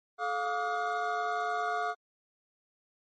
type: tone cluster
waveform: triangle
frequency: 432.4 / 707 / 1155 / 1251 / 1434 Hz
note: A4 / F5 / D6 / D#6 / F6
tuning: -30 / +21 / -29 / +9 / +45 cents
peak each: -37 / -30 / -35 / -37 / -35 dBFS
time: 0.18-1.95 s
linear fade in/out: 50 ms
effects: MP3 32 kbps